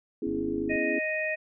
sine chord, C# minor seventh, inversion third, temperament equal, 246.9 / 277.2 / 329.6 / 415.3 Hz, B3 / C#4 / E4 / G#4, 0 / 0 / 0 / 0 cents, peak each -35 / -33 / -31 / -33 dBFS, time 0.22-0.99 s, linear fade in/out 5 ms
click train, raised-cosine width 3 ms, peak -30 dBFS, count 26, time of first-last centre 0.27-0.757 s, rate 51.3 Hz
harmonic tone, 622.3 Hz, D#5, in tune, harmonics 1 / 3 / 4, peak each -31 / -31 / -32 dBFS, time 0.69-1.36 s, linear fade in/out 20 ms
effects none

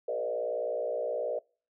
sine tone with frequency modulation, 545 Hz, C#5, 29 cents flat, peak -29 dBFS, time 0.08-1.39 s, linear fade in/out 5 ms, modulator 59.1 Hz, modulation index 1.7, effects noise-tail reverb RT60 0.4 s tail -26 dB re dry

